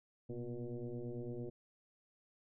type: tone with frequency modulation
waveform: sine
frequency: 116.54 Hz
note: A#2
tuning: in tune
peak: -40 dBFS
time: 0.29-1.5 s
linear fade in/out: 10 ms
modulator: 121 Hz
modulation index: 3.1
effects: none